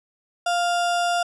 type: tone with sample-and-hold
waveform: sine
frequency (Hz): 698.5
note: F5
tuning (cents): 0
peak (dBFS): -19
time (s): 0.46-1.23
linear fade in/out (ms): 5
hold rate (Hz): 2100
effects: resampled to 22050 Hz